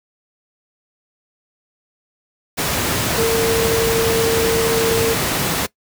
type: tone in noise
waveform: sine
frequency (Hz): 454.8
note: A#4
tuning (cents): -43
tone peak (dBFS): -15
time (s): 3.17-5.15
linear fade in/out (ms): 20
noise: pink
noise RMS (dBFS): -19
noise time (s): 2.57-5.67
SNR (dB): +1
effects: noise-tail reverb RT60 0.1 s tail -20 dB re dry + high-pass 80 Hz 12 dB/octave